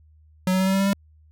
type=tone with pitch steps; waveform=square; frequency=185 / 187.15 / 189.32 / 191.52 / 193.75 / 196 / 198.28 Hz; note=F#3 / F#3 / F#3 / G3 / G3 / G3 / G3; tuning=0 / +20 / +40 / -40 / -20 / 0 / +20 cents; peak=-19 dBFS; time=0.47-0.932 s; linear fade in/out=2 ms; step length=66 ms; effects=added 77 Hz sine -51 dBFS peak until 1.31 s